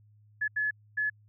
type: tone bursts at uneven times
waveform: sine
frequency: 1709 Hz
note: G#6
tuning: 49 cents sharp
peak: -26 dBFS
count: 3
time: 0.41-0.48 / 0.56-0.71 / 0.97-1.1 s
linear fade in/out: 10 ms
effects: added 105 Hz sine -57 dBFS peak until 1.28 s